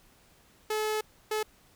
sawtooth tone bursts at uneven times, 430 Hz, A4, 40 cents flat, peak -24 dBFS, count 2, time 0.7-1.01 / 1.31-1.43 s, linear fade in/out 5 ms, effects pink hiss -61 dBFS RMS until 1.75 s

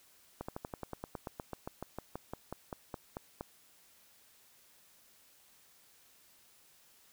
slowing click train, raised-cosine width 1 ms, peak -25 dBFS, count 22, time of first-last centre 0.41-3.409 s, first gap 75 ms, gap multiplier 1.06, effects white hiss -64 dBFS RMS until 7.12 s

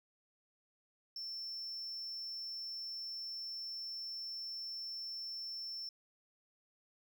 triangle tone, 5380 Hz, E8, 34 cents sharp, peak -40 dBFS, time 1.16-5.89 s, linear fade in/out 2 ms, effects none

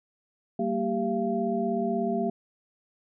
sine tone cluster, 194.3 / 230.7 / 393.2 / 684 Hz, G3 / A#3 / G4 / F5, -15 / -18 / +5 / -36 cents, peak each -32 / -29 / -30 / -30 dBFS, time 0.59-2.3 s, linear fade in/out 5 ms, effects none

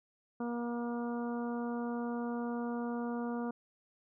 harmonic tone, 237.9 Hz, A#3, 35 cents sharp, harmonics 1 / 2 / 3 / 4 / 5 / 6, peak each -35 / -41 / -45 / -47 / -49 / -51 dBFS, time 0.4-3.51 s, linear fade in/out 5 ms, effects none

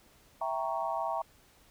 sine chord, E diminished seventh, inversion none, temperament equal, 659.3 / 784 / 932.3 / 1108.7 Hz, E5 / G5 / Bb5 / Db6, 0 / 0 / 0 / 0 cents, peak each -35 / -36 / -35 / -38 dBFS, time 0.41-1.22 s, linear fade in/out 5 ms, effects pink hiss -62 dBFS RMS until 1.7 s

